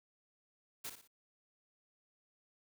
white noise with echo, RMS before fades -43 dBFS, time 0.84-0.9 s, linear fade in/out 10 ms, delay 59 ms, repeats 3, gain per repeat -8 dB, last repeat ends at 1.077 s, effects none

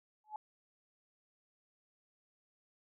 sine tone with exponential growth, 854 Hz, G#5, 48 cents sharp, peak -35 dBFS, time 0.24-0.36 s, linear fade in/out 2 ms, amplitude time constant 24 ms, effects none

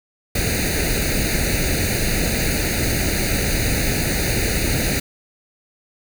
pink noise with comb filter, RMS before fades -20 dBFS, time 0.35-5 s, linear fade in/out 5 ms, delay 0.46 ms, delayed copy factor +0.95, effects none

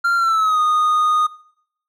triangle tone with pitch glide, 1386 to 1234.8 Hz, F6 to D#6, -14 to -14 cents, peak -12 dBFS, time 0.04-1.27 s, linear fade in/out 10 ms, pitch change -200 cents, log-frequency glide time 0.16-0.6 s, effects noise-tail reverb RT60 0.7 s tail -21 dB re dry

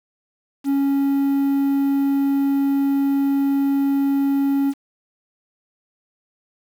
triangle tone, 277.2 Hz, C#4, in tune, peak -14 dBFS, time 0.64-4.74 s, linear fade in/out 50 ms, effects 7-bit

